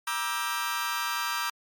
sawtooth chord, E half-diminished seventh, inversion second, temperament just, 949.3 / 1186.7 / 1318.5 / 1582.2 Hz, Bb5 / D6 / E6 / G6, +31 / +18 / 0 / +16 cents, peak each -30 dBFS, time 0.07-1.5 s, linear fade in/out 5 ms, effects MP3 96 kbps

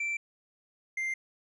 triangle tone pair in turn, 2341 / 2095 Hz, D7 / C7, -6 / +2 cents, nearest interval major second, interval 192 cents, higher first, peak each -28 dBFS, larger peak neither, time 0-0.17 / 0.97-1.14 s, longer neither, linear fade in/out 5 ms, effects resampled to 24000 Hz

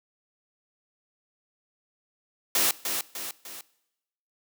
white noise with echo, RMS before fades -23 dBFS, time 2.55-2.71 s, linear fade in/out 2 ms, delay 300 ms, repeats 3, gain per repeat -6 dB, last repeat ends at 3.61 s, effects noise-tail reverb RT60 0.9 s tail -21 dB re dry + high-pass 200 Hz 12 dB/octave

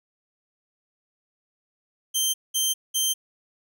15% pulse tone bursts, 3135 Hz, G7, 1 cent flat, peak -14 dBFS, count 3, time 2.14-3.14 s, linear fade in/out 20 ms, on 200 ms, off 200 ms, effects none

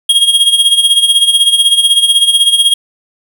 square tone with tremolo, 3262 Hz, G#7, 32 cents flat, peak -4 dBFS, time 0.09-2.74 s, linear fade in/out 5 ms, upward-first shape sine, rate 16 Hz, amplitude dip 70%, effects none

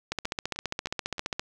two click trains, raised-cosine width 0.2 ms, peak -23 / -12 dBFS, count 4 / 20, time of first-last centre 0.25-1.182 / 0.12-1.395 s, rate 3.22 / 14.9 Hz, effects none

